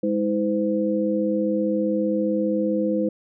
sine tone cluster, 206.1 / 321.3 / 510 Hz, G#3 / E4 / C5, -13 / -44 / -44 cents, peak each -24 dBFS, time 0.03-3.09 s, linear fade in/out 5 ms, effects none

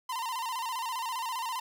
45% pulse tone with vibrato, 968 Hz, B5, 35 cents flat, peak -32 dBFS, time 0.09-1.6 s, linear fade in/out 5 ms, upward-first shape square, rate 15 Hz, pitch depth 93 cents each way, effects none

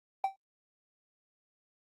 triangle tone with exponential decay, 776 Hz, G5, 18 cents flat, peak -21 dBFS, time 0.24-0.36 s, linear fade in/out 2 ms, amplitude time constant 25 ms, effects Opus 32 kbps

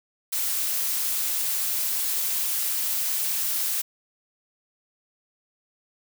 blue noise, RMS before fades -26 dBFS, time 0.32-3.82 s, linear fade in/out 10 ms, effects none

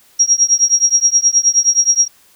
sine tone with tremolo, 5640 Hz, F8, 16 cents sharp, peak -5 dBFS, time 0.19-2.08 s, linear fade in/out 10 ms, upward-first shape triangle, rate 9.5 Hz, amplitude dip 100%, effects white hiss -50 dBFS RMS until 2.35 s

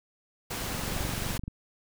pink noise, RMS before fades -34 dBFS, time 0.5-1.38 s, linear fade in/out 10 ms
click train, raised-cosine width 5 ms, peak -23 dBFS, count 18, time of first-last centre 0.75-1.48 s, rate 23.3 Hz
effects none

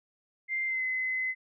sine tone with pitch glide, 2093 to 2039 Hz, C7 to C7, 0 to -45 cents, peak -28 dBFS, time 0.48-1.35 s, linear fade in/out 50 ms, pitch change -45 cents, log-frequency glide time 0.66-0.83 s, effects none

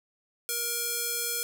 square tone with band-pass filter, 472.4 Hz, A#4, 23 cents sharp, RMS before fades -31 dBFS, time 0.49-1.43 s, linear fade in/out 0 ms, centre 12000 Hz, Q 0.87, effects none

